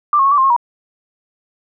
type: tone with pitch steps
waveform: sine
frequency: 1181 / 1085 / 1102 / 1157 / 1057 / 1083 / 954 Hz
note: D6 / C#6 / C#6 / D6 / C6 / C#6 / A#5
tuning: +9 / -37 / -11 / -26 / +17 / -41 / +40 cents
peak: -9 dBFS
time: 0.13-0.564 s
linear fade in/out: 2 ms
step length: 62 ms
effects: none